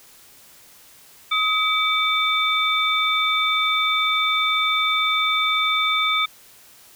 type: tone cluster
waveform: sine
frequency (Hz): 1263 / 2291 / 3570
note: D#6 / D7 / A7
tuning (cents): +26 / -44 / +24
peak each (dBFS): -22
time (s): 1.31-6.26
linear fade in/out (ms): 10
effects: white hiss -49 dBFS RMS until 6.95 s